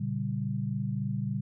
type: chord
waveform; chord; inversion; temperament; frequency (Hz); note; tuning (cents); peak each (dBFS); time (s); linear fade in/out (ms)
sine; G diminished; first; just; 117.6 / 141.12 / 196; Bb2 / Db3 / G3; +16 / +31 / 0; -33 / -33 / -33; 0-1.41; 10
effects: none